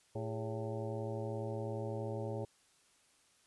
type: harmonic tone with a mistuned harmonic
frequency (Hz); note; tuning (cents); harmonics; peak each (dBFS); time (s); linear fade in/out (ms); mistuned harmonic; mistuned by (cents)
111.8; A2; +28; 1 / 2 / 3 / 4 / 5 / 6 / 7 / 8; -40 / -47 / -47 / -43 / -44 / -51 / -51 / -54; 0.15-2.45; 5; 4; -140
effects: white hiss -69 dBFS RMS until 3.46 s + resampled to 24000 Hz